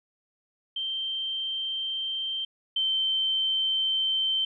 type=tone pair in turn; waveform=sine; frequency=3136 / 3107 Hz; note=G7 / G7; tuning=0 / -16 cents; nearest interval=unison; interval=16 cents; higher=first; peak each=-28 / -23 dBFS; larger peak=second; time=0.76-2.45 / 2.76-4.45 s; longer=neither; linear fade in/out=5 ms; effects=none